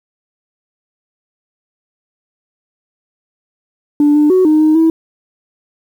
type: tone with pitch steps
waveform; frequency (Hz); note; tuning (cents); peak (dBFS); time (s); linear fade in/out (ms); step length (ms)
sine; 293.3 / 298.3 / 371.5 / 308.3 / 310.3 / 324.2; D4 / D4 / F#4 / D#4 / D#4 / E4; -2 / +27 / +7 / -16 / -5 / -29; -5; 4-4.9; 2; 150
effects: tanh soft clip ceiling -4 dBFS + 7-bit